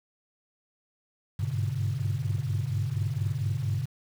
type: tone cluster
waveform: sine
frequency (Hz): 98.3 / 102.6 / 122.3 / 143.1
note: G2 / G#2 / B2 / D3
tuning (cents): +5 / -21 / -16 / -45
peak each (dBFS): -31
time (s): 1.39-3.86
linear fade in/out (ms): 10
effects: tanh soft clip ceiling -19 dBFS + 8-bit